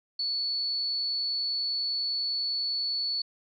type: tone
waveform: sine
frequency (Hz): 4435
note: C#8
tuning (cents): 0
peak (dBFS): -27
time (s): 0.19-3.22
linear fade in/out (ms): 5
effects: none